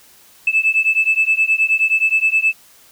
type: beating tone pair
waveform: sine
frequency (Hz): 2618 / 2627.5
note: E7 / E7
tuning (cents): -13 / -6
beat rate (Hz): 9.5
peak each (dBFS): -15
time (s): 0.47-2.53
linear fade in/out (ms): 5
effects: tanh soft clip ceiling -6 dBFS + white hiss -48 dBFS RMS until 2.91 s